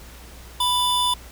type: tone pair together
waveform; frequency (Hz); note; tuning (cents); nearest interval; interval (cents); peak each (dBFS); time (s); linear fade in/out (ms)
square; 987.8 / 3520; B5 / A7; 0 / 0; octave + minor seventh; 2200; -22; 0.6-1.14; 5
effects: added 60 Hz sine -42 dBFS peak until 1.31 s + pink hiss -45 dBFS RMS until 1.31 s